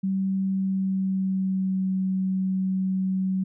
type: tone with pitch glide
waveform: sine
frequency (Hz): 192 to 188.81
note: G3 to F#3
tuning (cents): -36 to +35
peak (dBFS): -22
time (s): 0.03-3.44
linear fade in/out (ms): 10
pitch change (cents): -29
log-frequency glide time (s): 0.46-1.91
effects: none